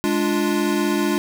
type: chord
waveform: square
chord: D diminished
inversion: second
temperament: equal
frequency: 207.7 / 293.7 / 349.2 Hz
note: Ab3 / D4 / F4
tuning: 0 / 0 / 0 cents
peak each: -24 / -23 / -23 dBFS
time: 0.04-1.18 s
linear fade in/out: 0 ms
effects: none